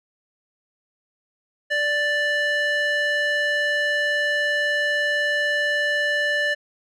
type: tone with band-pass filter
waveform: square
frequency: 587.3 Hz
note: D5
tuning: in tune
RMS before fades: -22 dBFS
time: 1.7-6.55 s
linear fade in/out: 20 ms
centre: 1900 Hz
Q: 2
effects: none